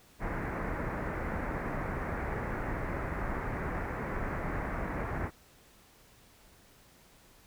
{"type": "low-pass noise", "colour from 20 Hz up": "pink", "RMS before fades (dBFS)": -35, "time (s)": [0.19, 5.31], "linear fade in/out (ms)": 50, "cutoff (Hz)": 2100, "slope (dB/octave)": 48, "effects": ["pink hiss -60 dBFS RMS until 7.46 s"]}